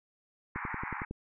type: band-pass noise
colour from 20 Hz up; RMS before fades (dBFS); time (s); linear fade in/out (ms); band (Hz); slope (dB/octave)
pink; -39; 0.55-1.05; 5; 820 to 2300; 96
type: click train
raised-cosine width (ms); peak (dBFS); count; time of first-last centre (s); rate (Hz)
3; -25; 7; 0.56-1.11; 10.9
effects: none